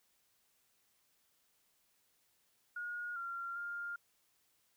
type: tone with pitch steps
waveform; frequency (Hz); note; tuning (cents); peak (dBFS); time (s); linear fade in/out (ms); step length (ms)
sine; 1437 / 1380 / 1404; F6 / F6 / F6; +49 / -21 / +9; -39; 2.76-3.96; 5; 400
effects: white hiss -75 dBFS RMS until 4.76 s